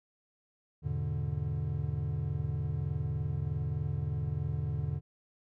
triangle chord, E dominant seventh, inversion none, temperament equal, 82.41 / 103.83 / 123.47 / 146.83 Hz, E2 / G#2 / B2 / D3, 0 / 0 / 0 / 0 cents, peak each -35 / -36 / -36 / -32 dBFS, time 0.82-5.01 s, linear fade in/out 50 ms, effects none

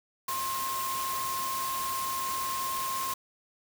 sine tone in noise, 1063 Hz, C6, 27 cents sharp, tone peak -31 dBFS, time 0.28-3.14 s, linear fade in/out 5 ms, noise white, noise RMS -36 dBFS, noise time 0.28-3.14 s, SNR +2 dB, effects none

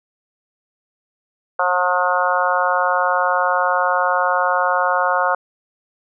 harmonic tone, 180 Hz, F#3, 47 cents flat, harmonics 3 / 4 / 5 / 6 / 7 / 8, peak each -22 / -22 / -22 / -22 / -22 / -22 dBFS, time 1.59-5.35 s, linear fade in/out 5 ms, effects none

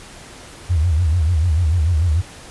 sine tone with vibrato, 82.41 Hz, E2, in tune, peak -13 dBFS, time 0.69-2.22 s, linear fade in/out 20 ms, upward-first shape sine, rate 6.8 Hz, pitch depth 170 cents each way, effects pink hiss -39 dBFS RMS until 2.5 s + resampled to 24000 Hz

